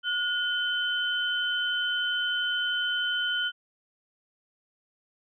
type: tone pair together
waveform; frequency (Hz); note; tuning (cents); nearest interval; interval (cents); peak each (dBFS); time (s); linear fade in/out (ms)
sine; 1448 / 3065; F#6 / G7; -38 / -40; octave + minor second; 1298; -28; 0.03-3.52; 50
effects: none